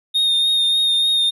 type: tone with vibrato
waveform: triangle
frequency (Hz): 3684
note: A#7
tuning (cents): -21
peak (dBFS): -13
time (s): 0.14-1.31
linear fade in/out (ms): 20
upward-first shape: triangle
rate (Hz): 3.4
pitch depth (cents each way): 25
effects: none